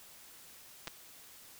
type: clicks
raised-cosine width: 0.2 ms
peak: -22 / -23 dBFS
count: 2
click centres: 0.873 / 0.879 s
effects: white hiss -55 dBFS RMS until 1.59 s